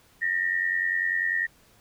sine tone pair together, 1809.9 / 1900 Hz, A6 / A#6, +48 / +33 cents, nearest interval minor second, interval 85 cents, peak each -26 dBFS, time 0.21-1.47 s, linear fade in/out 20 ms, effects pink hiss -59 dBFS RMS until 1.8 s

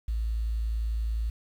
sine tone with quantisation, 55.6 Hz, A1, 19 cents sharp, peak -26 dBFS, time 0.08-1.3 s, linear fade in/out 5 ms, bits 9, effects none

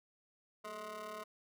25% pulse ring-modulated tone, 207.7 Hz, G#3, in tune, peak -37 dBFS, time 0.64-1.24 s, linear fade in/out 10 ms, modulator 849 Hz, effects none

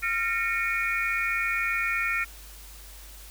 sine tone cluster, 1380 / 1837 / 2209 / 2432 Hz, F6 / A#6 / C#7 / D#7, -21 / -26 / -7 / -40 cents, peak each -30 dBFS, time 0.02-2.25 s, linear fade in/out 20 ms, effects added 50 Hz sine -45 dBFS peak until 3.3 s + white hiss -48 dBFS RMS until 3.3 s

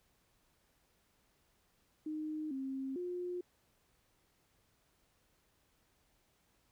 sine tone with pitch steps, 308.5 / 267.2 / 356.7 Hz, D#4 / C4 / F4, -15 / +36 / +37 cents, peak -37 dBFS, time 2.06-3.41 s, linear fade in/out 5 ms, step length 450 ms, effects pink hiss -74 dBFS RMS until 6.71 s

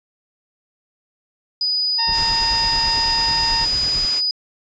sine tone, 4960 Hz, D#8, 6 cents flat, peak -17 dBFS, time 1.61-4.31 s, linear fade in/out 2 ms
harmonic tone, 917 Hz, A#5, 29 cents flat, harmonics 1 / 2 / 3 / 4 / 5 / 6, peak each -23 / -29 / -33 / -35 / -37 / -39 dBFS, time 1.98-3.66 s, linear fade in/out 20 ms
brown noise with tremolo, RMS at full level -28 dBFS, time 2.07-4.06 s, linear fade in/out 5 ms, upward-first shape sine, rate 9.1 Hz, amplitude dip 65%
white noise, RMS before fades -28 dBFS, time 2.11-4.22 s, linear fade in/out 50 ms
effects resampled to 16000 Hz

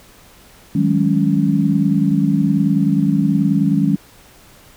sine tone cluster, 158.6 / 189.3 / 208.1 / 278.8 Hz, D#3 / F#3 / G#3 / C#4, +33 / +40 / +4 / +10 cents, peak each -18 dBFS, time 0.75-3.96 s, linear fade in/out 5 ms, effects pink hiss -46 dBFS RMS until 4.76 s

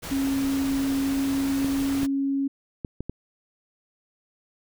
pink noise, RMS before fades -35 dBFS, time 0.02-2.07 s, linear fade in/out 20 ms
sine tone with pitch glide, 272.5 to 275.2 Hz, C#4 to C#4, -29 to -12 cents, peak -22 dBFS, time 0.11-2.48 s, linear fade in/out 10 ms, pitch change +17 cents, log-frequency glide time 0.93-2.17 s
clicks, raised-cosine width 3 ms, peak -18 dBFS, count 5, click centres 1.646 / 2.032 / 2.848 / 3.006 / 3.096 s
effects none

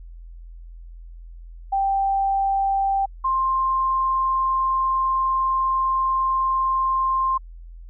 sine tone pair in turn, 784 / 1054.8 Hz, G5 / C6, 0 / +14 cents, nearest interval perfect fourth, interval 514 cents, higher second, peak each -18 dBFS, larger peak neither, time 1.72-3.06 / 3.24-7.38 s, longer second, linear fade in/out 10 ms, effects added 42 Hz sine -37 dBFS peak until 7.89 s

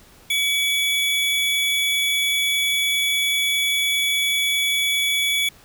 square tone pair together, 2272 / 3425 Hz, C#7 / A7, +42 / -47 cents, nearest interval perfect fifth, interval 711 cents, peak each -22 dBFS, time 0.3-5.49 s, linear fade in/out 5 ms, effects pink hiss -50 dBFS RMS until 5.64 s

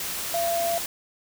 sine tone in noise, 680 Hz, F5, 46 cents flat, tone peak -23 dBFS, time 0.34-0.78 s, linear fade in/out 2 ms, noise white, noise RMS -31 dBFS, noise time 0-0.86 s, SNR +5 dB, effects none

